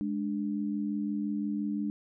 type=tone pair together; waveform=sine; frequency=207.9 / 293.7 Hz; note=G#3 / D4; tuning=+2 / 0 cents; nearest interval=tritone; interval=598 cents; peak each=-31 / -33 dBFS; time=0.01-1.9 s; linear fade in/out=0 ms; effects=none